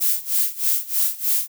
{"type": "noise with tremolo", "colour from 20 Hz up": "violet", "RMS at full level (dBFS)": -18, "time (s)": [0, 1.48], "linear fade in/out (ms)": 20, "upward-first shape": "sine", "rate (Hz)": 3.2, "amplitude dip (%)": 90, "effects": []}